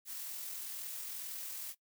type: noise with amplitude modulation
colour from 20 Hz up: blue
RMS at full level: -42 dBFS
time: 0.05-1.75 s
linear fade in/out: 50 ms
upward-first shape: sine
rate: 42.1 Hz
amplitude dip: 25%
effects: noise-tail reverb RT60 0.1 s tail -18 dB re dry